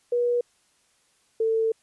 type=tone pair in turn; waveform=sine; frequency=483 / 447.2 Hz; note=B4 / A4; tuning=-39 / +28 cents; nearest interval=minor second; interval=133 cents; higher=first; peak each=-20 dBFS; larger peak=neither; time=0.12-0.41 / 1.4-1.72 s; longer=second; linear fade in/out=5 ms; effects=white hiss -65 dBFS RMS until 1.82 s + resampled to 24000 Hz